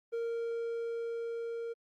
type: tone with level ramp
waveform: triangle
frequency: 463.8 Hz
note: A#4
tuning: 9 cents flat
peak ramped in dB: -30 to -34 dBFS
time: 0.12-1.74 s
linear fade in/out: 20 ms
effects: Opus 32 kbps

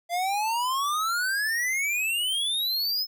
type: exponential sweep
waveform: square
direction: up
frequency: 680 to 5220 Hz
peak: -25 dBFS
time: 0.09-3.07 s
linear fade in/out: 50 ms
effects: none

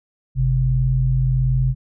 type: tone pair together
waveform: sine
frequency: 48.73 / 130.1 Hz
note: G1 / C3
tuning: -10 / -9 cents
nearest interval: octave + perfect fourth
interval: 1701 cents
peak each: -20 / -16 dBFS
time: 0.35-1.75 s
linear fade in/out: 50 ms
effects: none

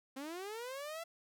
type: linear sweep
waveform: sawtooth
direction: up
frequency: 258 to 679 Hz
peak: -38 dBFS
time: 0.16-1.04 s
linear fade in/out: 10 ms
effects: none

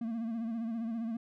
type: tone with vibrato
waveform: triangle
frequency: 228.1 Hz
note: A#3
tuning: 37 cents flat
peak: -31 dBFS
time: 0.01-1.17 s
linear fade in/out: 5 ms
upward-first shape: sine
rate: 15 Hz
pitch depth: 61 cents each way
effects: none

